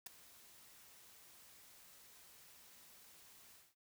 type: noise with ADSR envelope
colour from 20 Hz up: white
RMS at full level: -44 dBFS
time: 0.06-3.75 s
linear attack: 6 ms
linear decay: 10 ms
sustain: -18 dB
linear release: 200 ms
effects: noise-tail reverb RT60 0.1 s tail -18 dB re dry